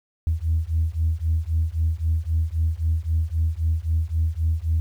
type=beating tone pair; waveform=sine; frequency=78.9 / 82.7 Hz; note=D#2 / E2; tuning=+25 / +6 cents; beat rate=3.8 Hz; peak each=-22 dBFS; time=0.27-4.8 s; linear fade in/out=0 ms; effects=tanh soft clip ceiling -13 dBFS + 9-bit